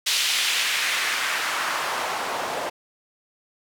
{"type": "noise with band-pass filter sweep", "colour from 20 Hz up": "white", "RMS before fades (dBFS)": -25, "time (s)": [0.06, 2.7], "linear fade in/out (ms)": 10, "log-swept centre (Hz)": [3600, 610], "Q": 1.3, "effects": []}